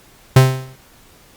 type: tone with exponential decay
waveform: 45% pulse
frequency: 130.81 Hz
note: C3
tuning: in tune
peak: -3 dBFS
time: 0.36-0.76 s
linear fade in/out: 5 ms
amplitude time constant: 85 ms
effects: pink hiss -48 dBFS RMS until 1.36 s + Opus 48 kbps